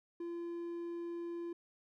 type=tone; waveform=triangle; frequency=342 Hz; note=F4; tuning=36 cents flat; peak=-37 dBFS; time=0.2-1.53 s; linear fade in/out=5 ms; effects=none